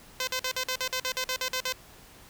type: tone bursts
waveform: 5% pulse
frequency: 513 Hz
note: C5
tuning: 34 cents flat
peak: -16 dBFS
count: 13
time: 0.2-1.725 s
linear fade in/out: 2 ms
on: 73 ms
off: 48 ms
effects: pink hiss -52 dBFS RMS until 2.29 s